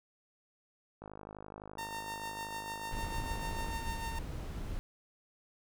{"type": "click train", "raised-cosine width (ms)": 1, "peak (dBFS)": -32, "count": 140, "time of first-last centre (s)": [1.02, 3.703], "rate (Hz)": 51.8}
{"type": "tone with tremolo", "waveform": "sawtooth", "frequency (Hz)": 912, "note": "A#5", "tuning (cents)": -38, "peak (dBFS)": -34, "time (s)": [1.78, 4.19], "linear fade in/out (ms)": 5, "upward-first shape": "sine", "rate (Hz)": 6.7, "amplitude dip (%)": 45}
{"type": "noise", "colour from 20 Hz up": "brown", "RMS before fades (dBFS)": -39, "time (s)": [2.92, 4.79], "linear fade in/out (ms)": 0}
{"effects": []}